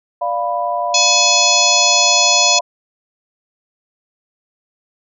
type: chord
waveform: sine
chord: B diminished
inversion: first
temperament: equal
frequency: 587.3 / 698.5 / 987.8 Hz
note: D5 / F5 / B5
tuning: 0 / 0 / 0 cents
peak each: -23 / -19 / -21 dBFS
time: 0.21-2.61 s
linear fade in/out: 10 ms
type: harmonic tone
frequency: 850 Hz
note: G#5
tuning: 40 cents sharp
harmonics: 3 / 4 / 5 / 6 / 7 / 8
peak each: -18 / -18 / -18 / -18 / -18 / -18 dBFS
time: 0.94-2.59 s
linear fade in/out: 5 ms
effects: none